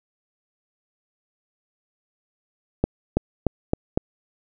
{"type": "accelerating click train", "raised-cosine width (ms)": 2, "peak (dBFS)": -5, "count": 5, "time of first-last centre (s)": [2.84, 3.975], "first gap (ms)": 330, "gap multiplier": 0.9, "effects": []}